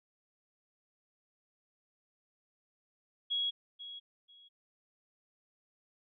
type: tone with echo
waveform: sine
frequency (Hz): 3322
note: G#7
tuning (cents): 0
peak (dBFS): -30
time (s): 3.3-3.51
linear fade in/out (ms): 20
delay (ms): 490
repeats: 2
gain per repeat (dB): -13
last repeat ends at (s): 4.49
effects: none